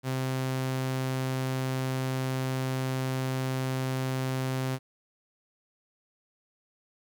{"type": "tone", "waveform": "sawtooth", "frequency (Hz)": 130.8, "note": "C3", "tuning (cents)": 0, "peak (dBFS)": -24, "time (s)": [0.03, 4.79], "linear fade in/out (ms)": 50, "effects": ["11-bit"]}